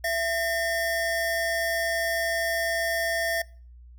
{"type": "tone pair together", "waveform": "square", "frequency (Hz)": [669, 1816.2], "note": ["E5", "A#6"], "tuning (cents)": [25, -46], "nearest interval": "octave + perfect fourth", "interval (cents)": 1729, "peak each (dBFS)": -28, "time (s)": [0.04, 3.42], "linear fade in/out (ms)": 5, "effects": ["noise-tail reverb RT60 0.4 s tail -23 dB re dry", "added 60 Hz sine -45 dBFS peak until 3.98 s"]}